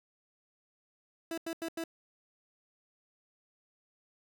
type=tone bursts; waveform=30% pulse; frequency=329.6 Hz; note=E4; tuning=in tune; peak=-32 dBFS; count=4; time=1.31-1.839 s; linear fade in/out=2 ms; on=67 ms; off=87 ms; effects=none